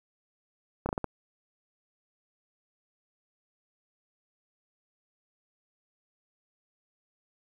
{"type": "slowing click train", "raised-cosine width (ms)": 1, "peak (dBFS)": -16, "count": 5, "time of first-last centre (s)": [0.86, 1.043], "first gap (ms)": 30, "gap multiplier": 1.29, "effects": ["9-bit"]}